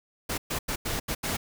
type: noise bursts at uneven times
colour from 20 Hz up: pink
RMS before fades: -30 dBFS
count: 6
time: 0.29-0.38 / 0.5-0.59 / 0.68-0.76 / 0.85-1 / 1.08-1.15 / 1.23-1.37 s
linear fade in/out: 10 ms
effects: none